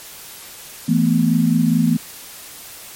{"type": "chord", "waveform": "sine", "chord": "E suspended fourth", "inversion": "none", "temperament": "equal with one note detuned", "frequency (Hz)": [164.81, 222, 246.9], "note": ["E3", "A3", "B3"], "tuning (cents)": [0, 16, 0], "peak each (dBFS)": -17, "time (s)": [0.88, 1.97], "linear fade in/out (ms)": 10, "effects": ["white hiss -37 dBFS RMS until 2.95 s", "MP3 64 kbps"]}